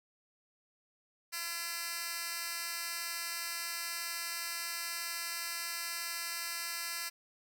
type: tone with high-pass filter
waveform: 10% pulse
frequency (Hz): 339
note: E4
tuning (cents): +49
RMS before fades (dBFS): -39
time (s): 1.32-7.1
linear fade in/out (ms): 20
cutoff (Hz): 2700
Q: 0.56
effects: none